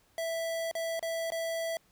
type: tone with dropouts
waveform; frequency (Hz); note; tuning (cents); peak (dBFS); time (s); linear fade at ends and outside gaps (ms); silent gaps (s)
square; 659.3; E5; 0; -32; 0.18-1.77; 1; 0.713-0.752 / 0.994-1.027 / 1.303-1.32
effects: pink hiss -67 dBFS RMS until 1.91 s